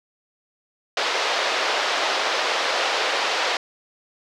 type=band-pass noise; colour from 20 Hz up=pink; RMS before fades=-23 dBFS; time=0.97-3.57 s; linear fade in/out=2 ms; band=480 to 5100 Hz; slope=24 dB/octave; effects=none